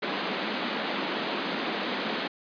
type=band-pass noise; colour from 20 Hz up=pink; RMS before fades=-31 dBFS; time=0.02-2.28 s; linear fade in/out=10 ms; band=190 to 4300 Hz; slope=48 dB/octave; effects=resampled to 11025 Hz